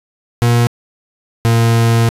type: tone pair in turn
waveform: 40% pulse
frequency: 118.9 / 115.38 Hz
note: A#2 / A#2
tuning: +35 / -17 cents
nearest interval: minor second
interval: 52 cents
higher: first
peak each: -8 dBFS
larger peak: neither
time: 0.42-0.67 / 1.45-2.09 s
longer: second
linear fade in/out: 0 ms
effects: resampled to 32000 Hz + 7-bit